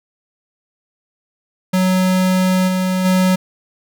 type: tone with level steps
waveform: square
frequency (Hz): 185.4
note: F#3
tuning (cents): +4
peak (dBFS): -13 / -16 / -12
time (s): 1.73-3.36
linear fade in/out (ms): 10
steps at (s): 2.67 / 3.04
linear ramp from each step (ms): 20
effects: none